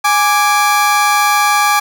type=tone pair together; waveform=30% pulse; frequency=828.7 / 1174 Hz; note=G#5 / D6; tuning=-4 / -1 cents; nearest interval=tritone; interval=603 cents; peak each=-10 dBFS; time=0.04-1.8 s; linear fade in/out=10 ms; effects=none